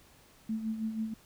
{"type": "tone with tremolo", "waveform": "sine", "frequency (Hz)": 220.6, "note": "A3", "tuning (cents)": 5, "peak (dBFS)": -29, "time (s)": [0.49, 1.14], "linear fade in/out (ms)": 5, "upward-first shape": "sine", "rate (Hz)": 6.2, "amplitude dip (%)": 60, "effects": ["pink hiss -60 dBFS RMS until 1.25 s"]}